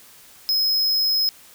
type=tone; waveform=square; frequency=5120 Hz; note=D#8; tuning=49 cents sharp; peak=-18 dBFS; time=0.49-1.29 s; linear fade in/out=0 ms; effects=white hiss -48 dBFS RMS until 1.54 s